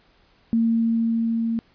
sine tone with level ramp, 228.4 Hz, A#3, 35 cents flat, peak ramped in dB -16 to -21 dBFS, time 0.53-1.59 s, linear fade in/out 0 ms, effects pink hiss -59 dBFS RMS until 1.74 s + resampled to 11025 Hz

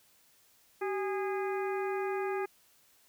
harmonic tone with a mistuned harmonic, 410 Hz, G#4, 22 cents flat, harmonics 1 / 2 / 3 / 4 / 5 / 6, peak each -32 / -38 / -42 / -44 / -46 / -48 dBFS, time 0.81-2.46 s, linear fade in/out 10 ms, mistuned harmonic 1, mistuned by -110 cents, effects white hiss -65 dBFS RMS until 3.08 s

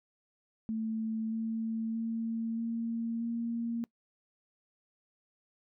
sine tone with pitch steps, 221.6 / 224.3 / 227 / 229.8 / 232.6 Hz, A3 / A3 / A#3 / A#3 / A#3, +13 / +34 / -46 / -25 / -4 cents, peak -31 dBFS, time 0.69-3.84 s, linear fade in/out 0 ms, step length 630 ms, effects noise-tail reverb RT60 0.1 s tail -23 dB re dry

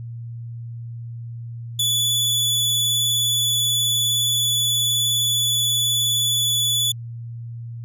sawtooth tone with vibrato, 3444 Hz, A7, 38 cents flat, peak -15 dBFS, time 1.79-6.92 s, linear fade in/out 5 ms, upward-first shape sine, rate 19 Hz, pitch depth 15 cents each way, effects added 117 Hz sine -30 dBFS peak until 7.84 s

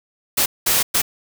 white noise bursts at uneven times, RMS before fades -17 dBFS, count 3, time 0.37-0.46 / 0.66-0.83 / 0.94-1.02 s, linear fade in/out 10 ms, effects none

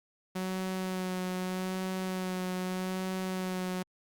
sawtooth tone with vibrato, 185.4 Hz, F#3, 4 cents sharp, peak -28 dBFS, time 0.35-3.83 s, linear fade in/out 10 ms, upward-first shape sine, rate 0.81 Hz, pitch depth 18 cents each way, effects Opus 48 kbps

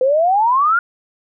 sine exponential sweep, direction up, 501 to 1443 Hz, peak -11 dBFS, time 0.01-0.79 s, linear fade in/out 2 ms, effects none

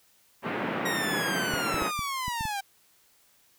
pink band-pass noise, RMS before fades -31 dBFS, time 0.42-1.92 s, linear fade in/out 50 ms, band 160 to 2400 Hz, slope 24 dB/octave
sawtooth linear sweep, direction down, 1900 to 775 Hz, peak -26 dBFS, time 0.85-2.61 s, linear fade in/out 10 ms
clicks, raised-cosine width 5 ms, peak -24 dBFS, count 7, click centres 1.538 / 1.743 / 1.822 / 1.992 / 2.281 / 2.409 / 2.454 s
effects white hiss -63 dBFS RMS until 3.58 s

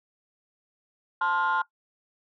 sine chord, F major, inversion first, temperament equal with one note detuned, 880 / 1046.5 / 1414 Hz, A5 / C6 / F6, 0 / 0 / +21 cents, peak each -26 / -26 / -25 dBFS, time 1.21-1.62 s, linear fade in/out 5 ms, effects noise-tail reverb RT60 0.1 s tail -18 dB re dry + tanh soft clip ceiling -18 dBFS

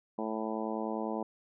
harmonic tone, 110 Hz, A2, in tune, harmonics 2 / 3 / 4 / 5 / 6 / 7 / 8 / 9, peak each -37 / -39 / -40 / -41 / -42 / -42 / -43 / -44 dBFS, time 0.18-1.23 s, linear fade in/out 5 ms, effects none

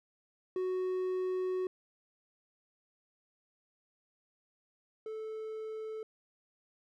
triangle tone pair in turn, 370 / 437.6 Hz, F#4 / A4, 0 / -9 cents, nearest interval minor third, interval 291 cents, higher second, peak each -29 / -36 dBFS, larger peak first, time 0.56-1.67 / 5.06-6.03 s, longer first, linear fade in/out 2 ms, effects none

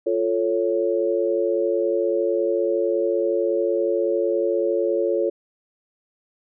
sine chord, F augmented, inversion none, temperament equal, 349.2 / 440 / 554.4 Hz, F4 / A4 / C#5, 0 / 0 / 0 cents, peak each -23 dBFS, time 0.06-5.3 s, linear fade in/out 10 ms, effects none

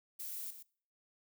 violet noise with echo, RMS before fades -43 dBFS, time 0.19-0.51 s, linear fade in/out 10 ms, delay 120 ms, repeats 1, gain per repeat -9 dB, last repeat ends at 0.63 s, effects noise-tail reverb RT60 0.5 s tail -23 dB re dry

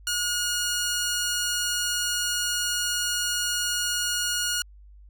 10% pulse tone, 1439 Hz, F#6, 49 cents flat, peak -16 dBFS, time 0.07-4.62 s, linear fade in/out 2 ms, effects added 50 Hz sine -46 dBFS peak until 5.09 s

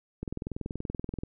click train, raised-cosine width 3 ms, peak -21 dBFS, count 22, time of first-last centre 0.23-1.235 s, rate 20.9 Hz, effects none

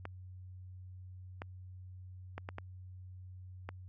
clicks, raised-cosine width 0.5 ms, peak -26 dBFS, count 6, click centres 0.054 / 1.419 / 2.38 / 2.489 / 2.584 / 3.69 s, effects added 92 Hz sine -47 dBFS peak until 3.88 s

